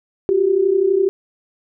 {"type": "tone pair together", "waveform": "sine", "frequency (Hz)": [360, 392], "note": ["F#4", "G4"], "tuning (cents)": [-47, 0], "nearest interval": "minor second", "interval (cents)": 147, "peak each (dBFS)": [-18, -14], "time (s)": [0.29, 1.09], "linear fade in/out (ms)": 0, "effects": []}